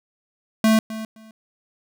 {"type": "tone with echo", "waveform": "square", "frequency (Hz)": 220, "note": "A3", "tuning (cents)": 0, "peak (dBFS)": -14, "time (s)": [0.64, 0.79], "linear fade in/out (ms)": 2, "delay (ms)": 260, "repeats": 2, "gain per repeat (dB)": -15, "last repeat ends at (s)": 1.31, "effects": []}